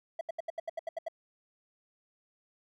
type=tone bursts; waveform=triangle; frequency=659.3 Hz; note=E5; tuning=in tune; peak=-30 dBFS; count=10; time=0.19-1.084 s; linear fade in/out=5 ms; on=21 ms; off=76 ms; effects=none